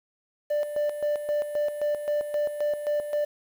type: tone with tremolo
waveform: triangle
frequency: 591 Hz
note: D5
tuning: 11 cents sharp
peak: -20 dBFS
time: 0.5-3.25 s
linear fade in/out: 10 ms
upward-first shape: square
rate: 3.8 Hz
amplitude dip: 65%
effects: tanh soft clip ceiling -16 dBFS + 8-bit